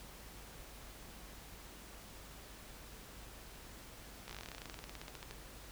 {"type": "slowing click train", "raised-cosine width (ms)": 0.2, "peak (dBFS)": -29, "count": 27, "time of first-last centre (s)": [4.28, 5.31], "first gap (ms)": 15, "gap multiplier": 1.07, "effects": ["added 50 Hz sine -56 dBFS peak until 5.71 s", "pink hiss -54 dBFS RMS until 5.71 s"]}